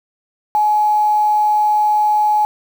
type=tone with quantisation; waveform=sine; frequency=845 Hz; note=G#5; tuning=30 cents sharp; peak=-11 dBFS; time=0.55-2.45 s; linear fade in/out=0 ms; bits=6; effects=none